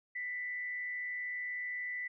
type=tone with frequency modulation; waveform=sine; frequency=1984 Hz; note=B6; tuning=7 cents sharp; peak=-36 dBFS; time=0.15-2.08 s; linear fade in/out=10 ms; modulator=151 Hz; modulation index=0.3; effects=none